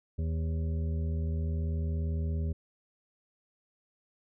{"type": "harmonic tone with a mistuned harmonic", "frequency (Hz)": 80.5, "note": "E2", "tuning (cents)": -41, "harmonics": [1, 2, 3, 5, 6, 7], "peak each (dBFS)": [-29, -37, -43, -46, -56, -52], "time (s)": [0.18, 2.53], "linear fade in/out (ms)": 10, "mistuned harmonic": 6, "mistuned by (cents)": 80, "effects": []}